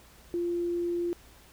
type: tone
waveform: sine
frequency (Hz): 346.4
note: F4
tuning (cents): -14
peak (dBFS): -27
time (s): 0.34-1.13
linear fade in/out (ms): 0
effects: added 60 Hz sine -57 dBFS peak until 1.52 s + pink hiss -56 dBFS RMS until 1.52 s